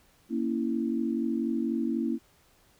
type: chord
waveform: sine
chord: A# diminished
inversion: none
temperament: equal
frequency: 233.1 / 277.2 / 329.6 Hz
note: A#3 / C#4 / E4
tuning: 0 / 0 / 0 cents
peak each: -29 / -32 / -31 dBFS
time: 0.29-2.19 s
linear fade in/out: 50 ms
effects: pink hiss -63 dBFS RMS until 2.79 s